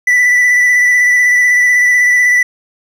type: tone with vibrato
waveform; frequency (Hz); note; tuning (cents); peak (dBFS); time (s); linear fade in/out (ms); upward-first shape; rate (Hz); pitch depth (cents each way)
triangle; 1975.5; B6; 0; -5; 0.07-2.43; 5; square; 16; 16
effects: none